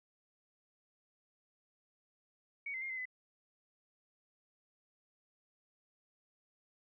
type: tone with pitch steps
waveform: sine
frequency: 2241 / 2064 / 2124 / 2058 / 2014 Hz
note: C#7 / C7 / C7 / C7 / B6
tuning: +18 / -24 / +25 / -29 / +33 cents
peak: -38 dBFS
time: 2.66-3.055 s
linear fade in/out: 5 ms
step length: 79 ms
effects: none